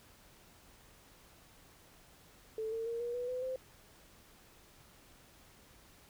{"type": "tone with pitch steps", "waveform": "sine", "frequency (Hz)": [440, 452.1, 464.6, 477.3, 490.5, 504, 517.8], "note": ["A4", "A4", "A#4", "A#4", "B4", "B4", "C5"], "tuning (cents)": [0, 47, -6, 41, -12, 35, -18], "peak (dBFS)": -35, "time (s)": [2.58, 3.56], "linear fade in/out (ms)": 2, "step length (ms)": 140, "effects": ["pink hiss -61 dBFS RMS until 6.09 s"]}